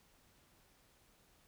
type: silence
effects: pink hiss -69 dBFS RMS until 1.47 s